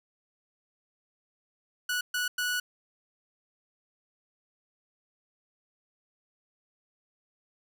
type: tone bursts at uneven times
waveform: sawtooth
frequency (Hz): 1472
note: F#6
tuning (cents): -9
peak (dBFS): -24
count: 3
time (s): 1.89-2.01 / 2.14-2.28 / 2.38-2.6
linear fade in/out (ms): 5
effects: none